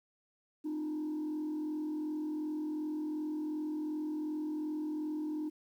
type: tone with frequency modulation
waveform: sine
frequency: 305.7 Hz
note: D#4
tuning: 30 cents flat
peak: -32 dBFS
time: 0.64-5.5 s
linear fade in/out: 20 ms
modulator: 42.7 Hz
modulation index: 0.43
effects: tanh soft clip ceiling -32 dBFS + 11-bit